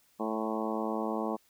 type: harmonic tone with a mistuned harmonic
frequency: 109.9 Hz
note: A2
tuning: 2 cents flat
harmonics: 2 / 3 / 4 / 5 / 6 / 7 / 8 / 9 / 10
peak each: -35 / -37 / -38 / -39 / -40 / -40 / -41 / -42 / -42 dBFS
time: 0.19-1.37 s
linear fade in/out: 20 ms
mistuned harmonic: 9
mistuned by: +16 cents
effects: white hiss -67 dBFS RMS until 1.49 s